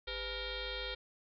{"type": "tone with frequency modulation", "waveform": "sine", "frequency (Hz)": 1864.7, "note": "A#6", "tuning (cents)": 0, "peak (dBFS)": -37, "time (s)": [0.07, 0.95], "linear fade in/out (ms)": 10, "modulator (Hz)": 453, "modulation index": 4.8, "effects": []}